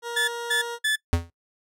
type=tone; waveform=20% pulse; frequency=471.8 Hz; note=A#4; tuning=21 cents sharp; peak=-25 dBFS; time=0.02-0.79 s; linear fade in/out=50 ms
type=tone bursts; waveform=30% pulse; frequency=1735 Hz; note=A6; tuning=25 cents flat; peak=-18 dBFS; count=3; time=0.16-0.96 s; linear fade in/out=10 ms; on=120 ms; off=220 ms
type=tone with exponential decay; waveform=square; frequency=84.7 Hz; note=E2; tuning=48 cents sharp; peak=-15 dBFS; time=1.13-1.3 s; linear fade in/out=0 ms; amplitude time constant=36 ms
effects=noise-tail reverb RT60 0.1 s tail -21 dB re dry + low-pass 12000 Hz 12 dB/octave